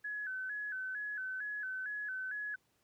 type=tone with vibrato; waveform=sine; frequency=1602 Hz; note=G6; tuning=37 cents sharp; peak=-37 dBFS; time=0.04-2.56 s; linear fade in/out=10 ms; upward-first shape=square; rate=2.2 Hz; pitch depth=90 cents each way; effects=pink hiss -75 dBFS RMS until 2.83 s + high-pass 80 Hz 12 dB/octave